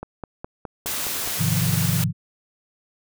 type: click train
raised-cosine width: 1 ms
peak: -18 dBFS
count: 7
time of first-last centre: 0.03-1.275 s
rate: 4.82 Hz
type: noise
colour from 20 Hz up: white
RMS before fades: -27 dBFS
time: 0.86-2.04 s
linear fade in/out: 2 ms
type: chord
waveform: sine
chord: F minor seventh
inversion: first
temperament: equal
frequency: 103.83 / 130.81 / 155.56 / 174.61 Hz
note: Ab2 / C3 / Eb3 / F3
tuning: 0 / 0 / 0 / 0 cents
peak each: -25 dBFS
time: 1.37-2.13 s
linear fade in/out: 50 ms
effects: none